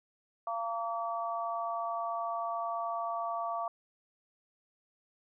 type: harmonic tone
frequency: 229.2 Hz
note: A#3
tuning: 29 cents flat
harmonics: 3 / 4 / 5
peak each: -35 / -40 / -36 dBFS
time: 0.47-3.68 s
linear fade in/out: 2 ms
effects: none